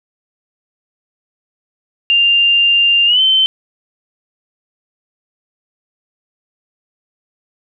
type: tone with pitch glide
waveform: sine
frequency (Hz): 2794 to 3082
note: F7 to G7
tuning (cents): 0 to -30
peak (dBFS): -8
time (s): 2.1-3.46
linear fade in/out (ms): 0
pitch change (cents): +170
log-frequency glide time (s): 3.06-3.21
effects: none